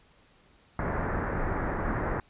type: low-pass noise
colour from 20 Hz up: pink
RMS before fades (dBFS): -30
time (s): 0.79-2.2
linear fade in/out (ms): 2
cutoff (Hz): 1900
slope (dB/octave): 48
effects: pink hiss -61 dBFS RMS until 2.29 s + resampled to 8000 Hz